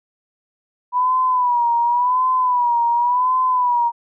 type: tone with vibrato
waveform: sine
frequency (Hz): 981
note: B5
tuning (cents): -12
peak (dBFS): -14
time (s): 0.92-3.92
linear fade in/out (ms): 50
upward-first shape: sine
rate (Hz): 0.91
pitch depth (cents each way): 75
effects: none